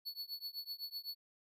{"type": "tone with tremolo", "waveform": "square", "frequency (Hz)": 4424, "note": "C#8", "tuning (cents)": -4, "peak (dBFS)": -39, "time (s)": [0.05, 1.15], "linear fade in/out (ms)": 20, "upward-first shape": "triangle", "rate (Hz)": 7.9, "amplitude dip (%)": 100, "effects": []}